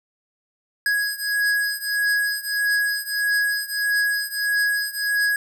square beating tone pair, 1661.2 / 1662.8 Hz, G#6 / G#6, 0 / +2 cents, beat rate 1.6 Hz, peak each -23 / -25 dBFS, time 0.86-5.36 s, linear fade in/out 2 ms, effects none

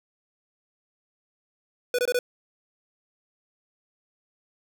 square tone bursts, 492.7 Hz, B4, 4 cents flat, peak -22 dBFS, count 4, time 1.94-2.19 s, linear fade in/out 2 ms, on 46 ms, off 22 ms, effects none

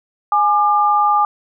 sine tone pair together, 833 / 1198.3 Hz, G#5 / D6, +5 / +34 cents, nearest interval tritone, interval 629 cents, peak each -14 dBFS, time 0.32-1.25 s, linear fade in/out 2 ms, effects none

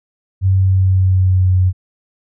sine tone with pitch glide, 95.2 to 92.17 Hz, F#2 to F#2, +50 to -6 cents, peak -9 dBFS, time 0.41-1.73 s, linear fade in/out 50 ms, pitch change -56 cents, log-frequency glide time 0.55-1.55 s, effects none

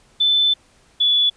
sine tone pair in turn, 3520 / 3434 Hz, A7 / A7, 0 / -43 cents, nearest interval unison, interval 43 cents, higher first, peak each -13 dBFS, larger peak neither, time 0.2-0.54 / 1-1.3 s, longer first, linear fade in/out 10 ms, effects pink hiss -55 dBFS RMS until 1.36 s + resampled to 22050 Hz

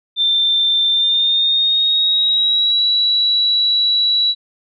sine tone with pitch glide, 3572 to 3918 Hz, A7 to B7, +25 to -15 cents, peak -12 dBFS, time 0.16-4.35 s, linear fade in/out 50 ms, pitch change +160 cents, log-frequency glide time 0.9-2.84 s, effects none

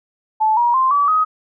sine tone with pitch steps, 870 / 954.2 / 1046.6 / 1148 / 1259.1 Hz, A5 / A#5 / C6 / D6 / D#6, -20 / +40 / 0 / -40 / +20 cents, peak -12 dBFS, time 0.4-1.25 s, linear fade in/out 20 ms, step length 170 ms, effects none

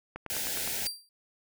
click train, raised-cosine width 0.5 ms, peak -23 dBFS, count 6, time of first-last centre 0.16-0.676 s, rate 9.69 Hz
white band-stop noise, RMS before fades -33 dBFS, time 0.3-0.87 s, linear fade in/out 0 ms, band 910 to 1400 Hz, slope 96 dB/octave
sawtooth tone with exponential decay, 4715 Hz, D8, 6 cents sharp, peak -25 dBFS, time 0.86-1.09 s, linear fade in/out 1 ms, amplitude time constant 49 ms
effects none

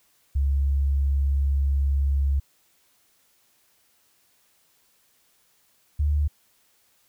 sine tone pair in turn, 69.3 / 73.65 Hz, C#2 / D2, 0 / +6 cents, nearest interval minor second, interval 106 cents, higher second, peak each -19 dBFS, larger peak neither, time 0.35-2.4 / 5.99-6.28 s, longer first, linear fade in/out 10 ms, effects white hiss -64 dBFS RMS until 7.08 s

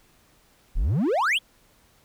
triangle exponential sweep, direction up, 31.37 to 3494 Hz, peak -18 dBFS, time 0.75-1.39 s, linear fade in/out 20 ms, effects pink hiss -60 dBFS RMS until 2.04 s

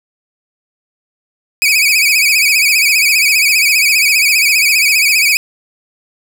sawtooth tone with vibrato, 2394 Hz, D7, 33 cents sharp, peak -5 dBFS, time 1.62-5.37 s, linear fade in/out 0 ms, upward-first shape sine, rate 15 Hz, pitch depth 120 cents each way, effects none

